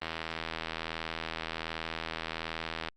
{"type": "click train", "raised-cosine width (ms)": 0.3, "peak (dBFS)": -18, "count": 234, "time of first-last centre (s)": [0.02, 2.886], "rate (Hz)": 81.3, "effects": ["Opus 24 kbps"]}